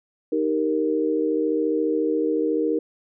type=chord; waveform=sine; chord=Eb major; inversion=none; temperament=equal; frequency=311.1 / 392 / 466.2 Hz; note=Eb4 / G4 / Bb4; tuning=0 / 0 / 0 cents; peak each=-23 / -27 / -23 dBFS; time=0.32-2.79 s; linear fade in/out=5 ms; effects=none